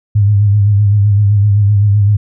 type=tone with vibrato; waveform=sine; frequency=102.4 Hz; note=G#2; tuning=24 cents flat; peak=-6 dBFS; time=0.15-2.17 s; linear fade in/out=10 ms; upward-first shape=sine; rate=7.8 Hz; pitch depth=53 cents each way; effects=none